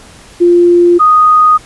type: tone pair in turn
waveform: sine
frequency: 348.6 / 1242.3 Hz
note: F4 / D#6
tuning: -3 / -3 cents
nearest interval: octave + minor seventh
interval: 2200 cents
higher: second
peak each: -3 dBFS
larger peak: neither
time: 0.4-0.99 / 0.99-1.58 s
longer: neither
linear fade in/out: 20 ms
effects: pink hiss -37 dBFS RMS until 1.65 s + resampled to 24000 Hz